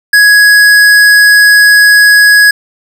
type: tone with tanh clipping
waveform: sine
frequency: 1669 Hz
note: G#6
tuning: 8 cents sharp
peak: -3 dBFS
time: 0.13-2.51 s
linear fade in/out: 5 ms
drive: 18 dB
effects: none